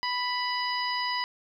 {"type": "harmonic tone", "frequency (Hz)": 989, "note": "B5", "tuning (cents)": 2, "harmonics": [1, 2, 3, 4, 5], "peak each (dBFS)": [-30, -33, -37, -42, -33], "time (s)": [0.03, 1.24], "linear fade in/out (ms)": 0, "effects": ["10-bit"]}